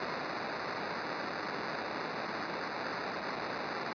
white noise with sample-and-hold, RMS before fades -37 dBFS, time 0-3.93 s, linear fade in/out 2 ms, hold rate 3150 Hz, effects high-pass 200 Hz 12 dB/octave + resampled to 11025 Hz

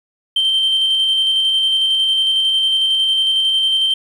sine tone with tremolo, 3127 Hz, G7, 5 cents flat, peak -10 dBFS, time 0.36-3.94 s, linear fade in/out 5 ms, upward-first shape square, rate 11 Hz, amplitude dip 25%, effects tanh soft clip ceiling -10 dBFS + 8-bit

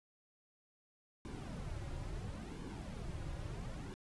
brown noise with flanger, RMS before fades -44 dBFS, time 1.25-3.94 s, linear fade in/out 0 ms, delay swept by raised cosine 1.5 to 4.6 ms, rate 0.73 Hz, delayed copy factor -0.65, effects resampled to 24000 Hz

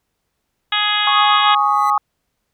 harmonic tone, 417.4 Hz, G#4, 9 cents sharp, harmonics 2 / 3 / 4 / 5 / 6 / 7 / 8 / 9, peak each -25 / -22 / -23 / -25 / -26 / -24 / -20 / -24 dBFS, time 0.72-1.55 s, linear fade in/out 5 ms
sine chord, Ab suspended fourth, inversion none, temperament just, 830.6 / 1107.5 / 1245.9 Hz, Ab5 / Db6 / Eb6, 0 / -2 / +2 cents, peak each -17 dBFS, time 1.07-1.98 s, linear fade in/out 2 ms
sawtooth tone with exponential growth, 2007 Hz, B6, 27 cents sharp, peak -27 dBFS, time 1.39-1.9 s, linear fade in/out 1 ms, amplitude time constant 110 ms
effects pink hiss -72 dBFS RMS until 2.53 s

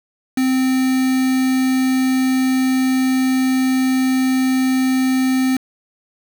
triangle tone with quantisation, 260 Hz, C4, 11 cents flat, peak -12 dBFS, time 0.37-5.57 s, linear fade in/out 5 ms, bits 4, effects none

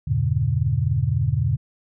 sine chord, E diminished seventh, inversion none, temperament just, 82.41 / 98.89 / 118.67 / 142.4 Hz, E2 / G2 / Bb2 / Db3, 0 / +16 / +31 / +47 cents, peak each -26 / -25 / -22 / -23 dBFS, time 0.07-1.57 s, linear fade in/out 10 ms, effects none

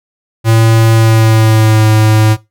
square tone with pitch glide, 112.8 to 108.64 Hz, A2 to A2, +44 to -22 cents, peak -6 dBFS, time 0.44-2.37 s, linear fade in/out 50 ms, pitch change -66 cents, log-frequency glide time 0.92-1.86 s, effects noise-tail reverb RT60 0.2 s tail -18 dB re dry

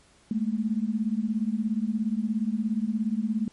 sine beating tone pair, 209.5 / 226.5 Hz, G#3 / A#3, +15 / -50 cents, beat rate 17 Hz, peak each -27 dBFS, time 0.31-3.48 s, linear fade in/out 2 ms, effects pink hiss -59 dBFS RMS until 3.52 s + MP3 48 kbps

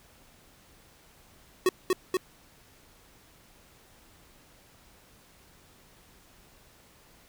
square tone with echo, 370 Hz, F#4, in tune, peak -20 dBFS, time 1.66-1.69 s, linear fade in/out 2 ms, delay 240 ms, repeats 2, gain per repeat -2 dB, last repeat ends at 2.17 s, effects pink hiss -58 dBFS RMS until 7.28 s

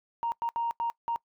sine tone bursts at uneven times, 932.3 Hz, A#5, in tune, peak -26 dBFS, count 5, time 0.23-0.32 / 0.42-0.49 / 0.56-0.71 / 0.8-0.9 / 1.08-1.16 s, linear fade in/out 0 ms, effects noise-tail reverb RT60 0.1 s tail -23 dB re dry + tanh soft clip ceiling -22 dBFS

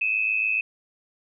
sine tone pair together, 2520 / 2627 Hz, D#7 / E7, +21 / -7 cents, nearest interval minor second, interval 72 cents, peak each -24 / -24 dBFS, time 0.01-0.61 s, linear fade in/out 5 ms, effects none

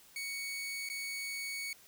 sawtooth tone with dropouts, 2229 Hz, C#7, 9 cents sharp, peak -34 dBFS, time 0.16-1.73 s, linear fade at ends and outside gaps 2 ms, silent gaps 0.889-0.899 s, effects white hiss -60 dBFS RMS until 1.87 s

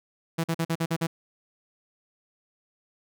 sawtooth tone bursts, 164.81 Hz, E3, in tune, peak -20 dBFS, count 7, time 0.38-1.07 s, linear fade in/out 10 ms, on 60 ms, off 45 ms, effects none

